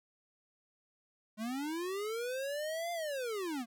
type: linear two-way sweep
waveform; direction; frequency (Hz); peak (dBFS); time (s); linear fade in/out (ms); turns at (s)
square; up then down; 207.7 to 698.5 to 221.3; -36; 1.37-3.66; 50; 2.92
effects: none